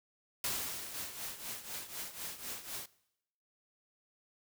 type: noise with exponential decay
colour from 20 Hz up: white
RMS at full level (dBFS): -34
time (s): 0.44-2.1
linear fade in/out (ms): 2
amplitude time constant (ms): 360
type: noise with tremolo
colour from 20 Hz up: white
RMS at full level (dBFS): -40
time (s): 0.94-2.86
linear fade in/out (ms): 5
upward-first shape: triangle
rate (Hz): 4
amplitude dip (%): 80
effects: noise-tail reverb RT60 0.8 s tail -21 dB re dry